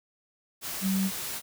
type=tone in noise; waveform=sine; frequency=192 Hz; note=G3; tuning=36 cents flat; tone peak=-24 dBFS; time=0.81-1.11 s; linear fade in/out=50 ms; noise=white; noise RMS=-35 dBFS; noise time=0.61-1.42 s; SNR=+8 dB; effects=none